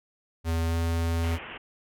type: tone with pitch glide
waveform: square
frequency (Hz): 82.41 to 83.32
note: E2 to E2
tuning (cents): 0 to +19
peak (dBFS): -25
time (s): 0.44-1.39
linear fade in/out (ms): 50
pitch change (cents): +19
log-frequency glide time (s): 0.67-0.75
type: low-pass noise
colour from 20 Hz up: white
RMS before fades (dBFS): -41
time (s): 1.23-1.58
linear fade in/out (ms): 10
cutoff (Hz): 3100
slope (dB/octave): 96
effects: none